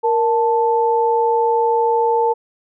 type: tone pair together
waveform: sine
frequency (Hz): 466.4 / 880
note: A#4 / A5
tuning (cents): +1 / 0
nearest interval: major seventh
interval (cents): 1099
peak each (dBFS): -16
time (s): 0.03-2.34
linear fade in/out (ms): 20
effects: none